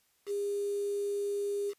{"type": "tone with quantisation", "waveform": "sine", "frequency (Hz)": 405, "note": "G#4", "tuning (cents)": -43, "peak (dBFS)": -30, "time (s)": [0.26, 1.74], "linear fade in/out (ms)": 50, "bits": 8, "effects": ["white hiss -71 dBFS RMS until 1.78 s", "resampled to 32000 Hz"]}